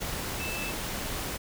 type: tone in noise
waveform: sine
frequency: 2637 Hz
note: E7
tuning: in tune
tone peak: -35 dBFS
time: 0.39-0.72 s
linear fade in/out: 20 ms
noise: pink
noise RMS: -34 dBFS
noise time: 0-1.38 s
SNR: -4 dB
effects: none